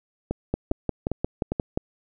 two click trains, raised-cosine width 2 ms, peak -10 / -12 dBFS, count 8 / 4, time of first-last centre 0.54-1.775 / 0.31-1.52 s, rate 5.67 / 2.48 Hz, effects none

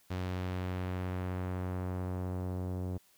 sawtooth tone with low-pass filter sweep, 91.6 Hz, F#2, 17 cents flat, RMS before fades -36 dBFS, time 0.1-2.98 s, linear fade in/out 10 ms, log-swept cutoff 4800 to 560 Hz, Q 0.76, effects white hiss -66 dBFS RMS until 3.17 s

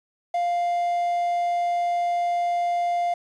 triangle tone with quantisation, 698.5 Hz, F5, in tune, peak -19 dBFS, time 0.34-3.14 s, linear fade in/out 5 ms, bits 8, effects resampled to 22050 Hz

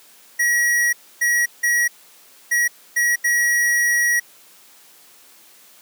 square tone bursts at uneven times, 1912 Hz, A#6, 43 cents sharp, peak -16 dBFS, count 6, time 0.39-0.93 / 1.21-1.46 / 1.63-1.88 / 2.51-2.68 / 2.96-3.16 / 3.24-4.2 s, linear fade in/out 10 ms, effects white hiss -49 dBFS RMS until 5.81 s + high-pass 200 Hz 12 dB/octave

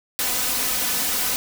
white noise with comb filter, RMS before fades -23 dBFS, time 0.19-1.36 s, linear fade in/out 0 ms, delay 4 ms, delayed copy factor +0.65, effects none

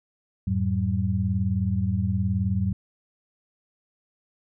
sine tone cluster, 88.2 / 107.2 / 190.8 Hz, F2 / A2 / G3, +18 / -45 / -47 cents, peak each -26 dBFS, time 0.47-2.73 s, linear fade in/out 5 ms, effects none

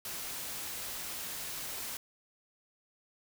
white noise, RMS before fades -40 dBFS, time 0.05-1.97 s, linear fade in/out 2 ms, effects none

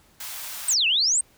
white high-pass noise, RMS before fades -35 dBFS, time 0.2-0.74 s, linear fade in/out 5 ms, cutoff 710 Hz, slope 24 dB/octave
sine exponential two-way sweep, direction down then up, 8750 to 2554 to 8750 Hz, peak -18 dBFS, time 0.68-1.21 s, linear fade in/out 5 ms, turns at 0.87 s
effects pink hiss -58 dBFS RMS until 1.37 s

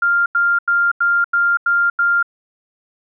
sine tone bursts, 1396.9 Hz, F6, in tune, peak -12 dBFS, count 7, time 0.02-2.228 s, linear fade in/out 5 ms, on 240 ms, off 88 ms, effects none

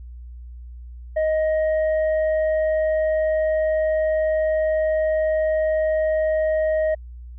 sine tone with hard clipping, 626 Hz, D#5, 10 cents sharp, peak -19 dBFS, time 1.16-6.95 s, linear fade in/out 10 ms, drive 4 dB, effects added 60 Hz sine -35 dBFS peak until 7.38 s + resampled to 8000 Hz

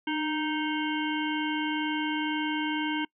harmonic tone with a mistuned harmonic, 311.1 Hz, D#4, in tune, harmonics 1 / 3 / 5 / 7 / 9 / 10, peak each -29 / -34 / -36 / -37 / -39 / -39 dBFS, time 0.07-3.05 s, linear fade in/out 5 ms, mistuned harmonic 1, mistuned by -42 cents, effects noise-tail reverb RT60 0.1 s tail -25 dB re dry

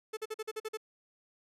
45% pulse tone bursts, 435.8 Hz, A4, 17 cents flat, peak -35 dBFS, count 8, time 0.13-0.773 s, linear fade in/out 10 ms, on 41 ms, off 45 ms, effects resampled to 32000 Hz

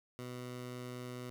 15% pulse tone, 124.3 Hz, B2, 12 cents sharp, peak -36 dBFS, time 0.19-1.3 s, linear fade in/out 0 ms, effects none

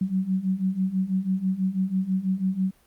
sine beating tone pair, 185 / 191.1 Hz, F#3 / G3, 0 / -44 cents, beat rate 6.1 Hz, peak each -27 / -24 dBFS, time 0.01-2.71 s, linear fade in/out 5 ms, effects pink hiss -61 dBFS RMS until 2.86 s + Opus 48 kbps

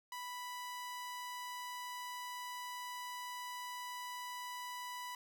sawtooth tone, 987.8 Hz, B5, in tune, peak -39 dBFS, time 0.12-5.15 s, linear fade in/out 2 ms, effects none

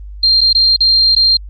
sine tone with dropouts, 4186 Hz, C8, in tune, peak -7 dBFS, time 0.23-1.37 s, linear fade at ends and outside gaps 5 ms, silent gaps 0.408-0.413 / 0.53-0.549 / 0.764-0.805 / 1.151-1.163 s, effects added 50 Hz sine -27 dBFS peak until 1.49 s + Opus 24 kbps

